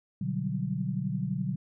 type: chord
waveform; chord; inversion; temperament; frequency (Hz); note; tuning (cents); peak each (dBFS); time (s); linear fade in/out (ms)
sine; G major seventh; first; equal with one note detuned; 123.47 / 146.83 / 185 / 196.68; B2 / D3 / F#3 / G3; 0 / 0 / 0 / +6; -35 / -33 / -32 / -37; 0.21-1.56; 5
effects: none